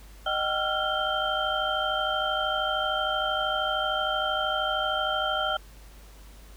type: tone cluster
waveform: sine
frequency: 617 / 766 / 1356 / 1409 / 3137 Hz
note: D#5 / G5 / E6 / F6 / G7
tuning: -15 / -40 / +49 / +15 / +1 cents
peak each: -31 dBFS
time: 0.26-5.57 s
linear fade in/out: 5 ms
effects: added 50 Hz sine -46 dBFS peak until 6.56 s + pink hiss -54 dBFS RMS until 6.56 s